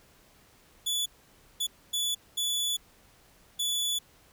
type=tone bursts at uneven times; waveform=sawtooth; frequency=3445 Hz; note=A7; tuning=37 cents flat; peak=-24 dBFS; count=5; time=0.86-1.06 / 1.6-1.67 / 1.93-2.15 / 2.37-2.77 / 3.59-3.99 s; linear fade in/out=10 ms; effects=pink hiss -60 dBFS RMS until 4.32 s